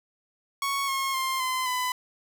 sawtooth tone with pitch steps, 1108.7 / 1081.5 / 1055 / 1029.1 / 1003.8 Hz, C#6 / C#6 / C6 / C6 / B5, 0 / -43 / +14 / -29 / +28 cents, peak -22 dBFS, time 0.62-1.92 s, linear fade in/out 2 ms, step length 260 ms, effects 8-bit

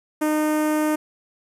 sawtooth tone with notch filter, 306 Hz, D#4, 29 cents flat, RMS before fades -21 dBFS, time 0.21-0.96 s, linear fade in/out 10 ms, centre 4000 Hz, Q 0.58, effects resampled to 32000 Hz + 9-bit

